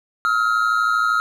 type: tone pair together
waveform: triangle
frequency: 1284.2 / 1396.9 Hz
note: E6 / F6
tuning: -46 / 0 cents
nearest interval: minor second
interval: 146 cents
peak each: -17 dBFS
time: 0.25-1.2 s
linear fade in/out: 0 ms
effects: none